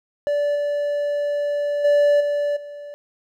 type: tone with level steps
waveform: triangle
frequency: 581 Hz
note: D5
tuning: 19 cents flat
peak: -16 / -18 / -11 / -17 / -31 dBFS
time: 0.27-2.94 s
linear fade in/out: 0 ms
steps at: 0.55 / 1.84 / 2.2 / 2.56 s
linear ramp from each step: 10 ms
effects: none